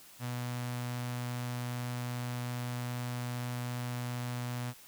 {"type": "tone with notch filter", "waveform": "sawtooth", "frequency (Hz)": 122.5, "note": "B2", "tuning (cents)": -14, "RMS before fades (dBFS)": -37, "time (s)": [0.19, 4.74], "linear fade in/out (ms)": 50, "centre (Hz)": 400, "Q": 1.5, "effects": ["white hiss -55 dBFS RMS until 4.87 s"]}